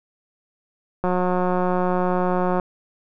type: click train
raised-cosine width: 1 ms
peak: -9 dBFS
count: 283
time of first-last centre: 1.04-2.598 s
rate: 181 Hz
effects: none